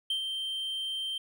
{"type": "tone with ADSR envelope", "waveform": "triangle", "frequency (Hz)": 3136, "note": "G7", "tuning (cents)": 0, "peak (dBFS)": -25, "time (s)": [0.1, 1.18], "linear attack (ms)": 4, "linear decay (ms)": 100, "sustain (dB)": -5, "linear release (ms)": 4, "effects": []}